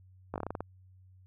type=slowing click train; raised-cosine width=1 ms; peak=-21 dBFS; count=9; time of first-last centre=0.34-0.606 s; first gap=18 ms; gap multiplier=1.17; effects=added 93 Hz sine -55 dBFS peak until 1.26 s